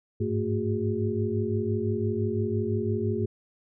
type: tone cluster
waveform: sine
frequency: 100.5 / 106.4 / 224.1 / 363.2 / 409.1 Hz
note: G2 / G#2 / A3 / F#4 / G#4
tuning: +44 / +42 / +32 / -32 / -26 cents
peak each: -31 dBFS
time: 0.2-3.26 s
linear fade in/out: 10 ms
effects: none